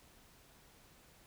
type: silence
effects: pink hiss -63 dBFS RMS until 1.26 s